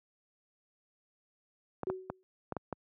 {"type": "clicks", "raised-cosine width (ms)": 1, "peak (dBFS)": -21, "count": 6, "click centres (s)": [1.833, 1.9, 2.1, 2.523, 2.567, 2.727]}
{"type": "tone with exponential decay", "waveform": "sine", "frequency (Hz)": 374.2, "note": "F#4", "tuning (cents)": 20, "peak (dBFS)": -30, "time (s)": [1.87, 2.23], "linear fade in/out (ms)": 0, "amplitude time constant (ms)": 77}
{"effects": ["high-pass 100 Hz 12 dB/octave"]}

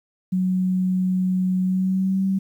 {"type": "tone with pitch glide", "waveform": "sine", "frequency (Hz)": [185, 192.3], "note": ["F#3", "G3"], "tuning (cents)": [0, -33], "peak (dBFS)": -18, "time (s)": [0.32, 2.39], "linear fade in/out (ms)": 10, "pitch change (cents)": 67, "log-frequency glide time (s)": [1.62, 2.24], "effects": ["9-bit"]}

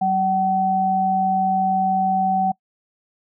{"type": "tone pair together", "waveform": "sine", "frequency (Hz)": [189.75, 759], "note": ["F#3", "F#5"], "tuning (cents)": [44, 44], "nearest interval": "2 octaves", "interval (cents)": 2400, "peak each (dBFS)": [-24, -17], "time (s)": [0.01, 2.52], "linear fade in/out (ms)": 10, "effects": ["noise-tail reverb RT60 0.1 s tail -24 dB re dry"]}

